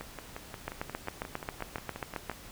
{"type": "two click trains", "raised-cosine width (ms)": 0.5, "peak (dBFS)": [-24, -18], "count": [14, 13], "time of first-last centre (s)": [[0.01, 2.315], [0.68, 2.297]], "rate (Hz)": [5.64, 7.42], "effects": ["pink hiss -49 dBFS RMS until 2.51 s"]}